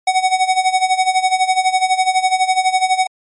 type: tone with tremolo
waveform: square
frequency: 749 Hz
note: F#5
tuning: 21 cents sharp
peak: -10 dBFS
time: 0.07-3.07 s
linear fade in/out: 5 ms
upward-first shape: sine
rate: 12 Hz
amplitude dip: 80%
effects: MP3 48 kbps